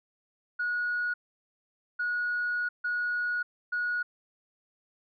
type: tone bursts at uneven times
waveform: sine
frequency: 1454 Hz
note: F#6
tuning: 31 cents flat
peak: -26 dBFS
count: 4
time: 0.59-1.14 / 1.99-2.69 / 2.84-3.43 / 3.72-4.03 s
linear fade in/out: 10 ms
effects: tanh soft clip ceiling -23 dBFS